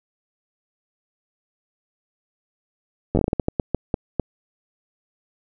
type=slowing click train; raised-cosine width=2 ms; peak=-6 dBFS; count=14; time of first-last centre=3.15-4.197 s; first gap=10 ms; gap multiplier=1.31; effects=none